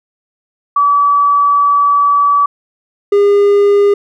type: tone pair in turn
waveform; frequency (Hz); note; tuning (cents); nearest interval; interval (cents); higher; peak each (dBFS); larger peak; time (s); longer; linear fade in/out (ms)
sine / triangle; 1147 / 405.5; D6 / G#4; -41 / -41; octave + tritone; 1800; first; -7 / -4; second; 0.76-2.46 / 3.12-3.94; first; 5
effects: none